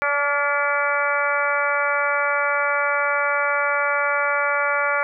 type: harmonic tone with a mistuned harmonic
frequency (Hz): 287.5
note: D4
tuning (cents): -37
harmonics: 2 / 3 / 4 / 5 / 6 / 7 / 8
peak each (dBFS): -25 / -29 / -25 / -23 / -29 / -29 / -27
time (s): 0.02-5.03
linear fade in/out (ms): 0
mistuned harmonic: 5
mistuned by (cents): -26
effects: none